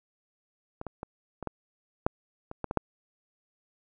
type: clicks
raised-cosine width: 1 ms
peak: -23 / -22 / -22 / -23 / -18 / -9 / -24 / -17 / -17 / -9 dBFS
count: 10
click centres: 0.814 / 0.867 / 1.031 / 1.427 / 1.473 / 2.065 / 2.514 / 2.643 / 2.711 / 2.773 s
effects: none